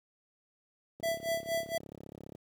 click train, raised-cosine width 2 ms, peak -32 dBFS, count 48, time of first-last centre 1-2.351 s, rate 34.8 Hz
square tone with tremolo, 664 Hz, E5, 12 cents sharp, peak -29 dBFS, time 1.03-1.78 s, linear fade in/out 5 ms, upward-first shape sine, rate 4.3 Hz, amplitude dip 90%
effects high-pass 100 Hz 12 dB/octave + 10-bit

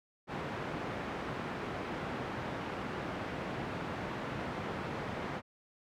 pink band-pass noise, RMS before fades -39 dBFS, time 0.27-5.42 s, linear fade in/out 50 ms, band 120 to 1900 Hz, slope 12 dB/octave, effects none

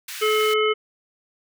pink high-pass noise, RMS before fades -34 dBFS, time 0.08-0.54 s, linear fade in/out 5 ms, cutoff 1500 Hz, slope 24 dB/octave
harmonic tone, 430 Hz, A4, 40 cents flat, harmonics 1 / 3 / 5 / 7, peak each -19 / -24 / -26 / -27 dBFS, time 0.21-0.74 s, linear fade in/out 20 ms
effects none

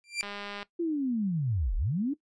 sawtooth tone with exponential growth, 2367 Hz, D7, 13 cents sharp, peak -21 dBFS, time 0.04-0.21 s, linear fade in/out 0 ms, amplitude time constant 36 ms
click train, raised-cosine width 0.3 ms, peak -23 dBFS, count 82, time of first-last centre 0.23-0.629 s, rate 203 Hz
sine linear two-way sweep, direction down then up, 349.5 to 31.48 to 302.5 Hz, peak -26 dBFS, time 0.79-2.14 s, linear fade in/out 10 ms, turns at 1.76 s
effects noise-tail reverb RT60 0.1 s tail -17 dB re dry + resampled to 22050 Hz

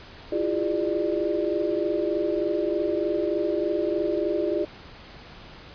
sine tone cluster, 331.7 / 355 / 407.4 / 596 Hz, E4 / F4 / G#4 / D5, +11 / +28 / -33 / +25 cents, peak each -28 dBFS, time 0.32-4.65 s, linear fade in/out 5 ms, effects pink hiss -45 dBFS RMS until 5.74 s + resampled to 11025 Hz

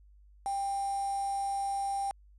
sine tone with quantisation, 792 Hz, G5, 18 cents sharp, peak -30 dBFS, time 0.46-2.11 s, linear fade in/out 0 ms, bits 7, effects added 50 Hz sine -55 dBFS peak until 2.38 s + resampled to 24000 Hz

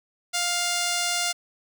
5% pulse tone, 702 Hz, F5, 9 cents sharp, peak -12 dBFS, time 0.33-1.33 s, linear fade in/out 20 ms, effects none

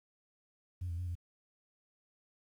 sine tone with pitch steps, 89.3 / 84.9 / 89.4 / 86.6 Hz, F2 / F2 / F2 / F2, +39 / -48 / +41 / -14 cents, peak -34 dBFS, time 0.81-1.154 s, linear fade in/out 10 ms, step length 86 ms, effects tanh soft clip ceiling -32 dBFS + 11-bit

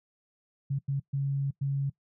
sine tone bursts at uneven times, 138.59 Hz, C#3, in tune, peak -26 dBFS, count 4, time 0.7-0.79 / 0.88-1 / 1.13-1.51 / 1.61-1.9 s, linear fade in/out 10 ms, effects noise-tail reverb RT60 0.1 s tail -21 dB re dry

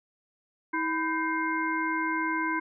sine tone cluster, 321.4 / 999 / 1560 / 2123 Hz, E4 / B5 / G6 / C7, -44 / +20 / -9 / +25 cents, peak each -31 / -30 / -32 / -34 dBFS, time 0.73-2.6 s, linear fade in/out 10 ms, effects none

